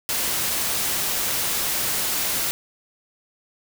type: noise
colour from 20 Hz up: white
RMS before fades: -24 dBFS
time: 0.09-2.51 s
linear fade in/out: 0 ms
effects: none